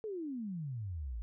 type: exponential sweep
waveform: sine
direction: down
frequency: 451.3 to 51.7 Hz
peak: -37 dBFS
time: 0.04-1.22 s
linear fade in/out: 0 ms
effects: none